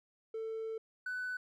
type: tone pair in turn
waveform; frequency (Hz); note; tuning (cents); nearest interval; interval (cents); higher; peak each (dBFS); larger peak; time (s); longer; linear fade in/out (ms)
triangle; 445.2 / 1497.5; A4 / F#6; +20 / +20; octave + major sixth; 2100; second; -34 / -33; second; 0.34-0.78 / 1.06-1.37; first; 5
effects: tanh soft clip ceiling -32 dBFS